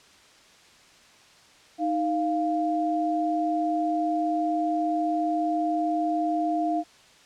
sine tone pair together, 311.7 / 696.7 Hz, D#4 / F5, +3 / -4 cents, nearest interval octave + major second, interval 1393 cents, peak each -26 / -25 dBFS, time 1.78-6.84 s, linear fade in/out 50 ms, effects white hiss -54 dBFS RMS until 7.25 s + low-pass 6000 Hz 12 dB/octave

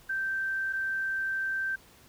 sine tone pair in turn, 1562 / 1562 Hz, G6 / G6, -7 / -7 cents, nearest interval unison, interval 0 cents, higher neither, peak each -28 / -28 dBFS, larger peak neither, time 0.09-0.73 / 0.73-1.76 s, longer second, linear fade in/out 10 ms, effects pink hiss -57 dBFS RMS until 2.08 s

